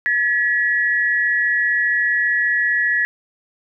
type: tone pair together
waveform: sine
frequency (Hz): 1709 / 1924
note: G#6 / B6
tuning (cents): +49 / -46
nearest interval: major second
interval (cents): 205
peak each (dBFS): -18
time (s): 0.06-3.05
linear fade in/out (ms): 0
effects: none